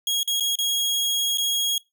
sawtooth tone with dropouts, 3296 Hz, G#7, 14 cents flat, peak -18 dBFS, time 0.07-1.78 s, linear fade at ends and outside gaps 2 ms, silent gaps 0.231-0.276 / 0.399-0.406 / 0.555-0.587 / 1.374-1.382 s, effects noise-tail reverb RT60 0.2 s tail -22 dB re dry

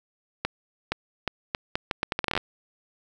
accelerating click train, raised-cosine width 0.3 ms, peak -9 dBFS, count 16, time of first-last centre 0.45-2.376 s, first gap 470 ms, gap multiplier 0.76, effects 8-bit

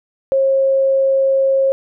sine tone, 539 Hz, C#5, 49 cents flat, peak -11 dBFS, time 0.32-1.72 s, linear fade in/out 0 ms, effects none

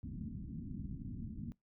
white low-pass noise, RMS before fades -44 dBFS, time 0.03-1.52 s, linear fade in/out 0 ms, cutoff 260 Hz, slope 48 dB/octave, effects noise-tail reverb RT60 0.2 s tail -24 dB re dry

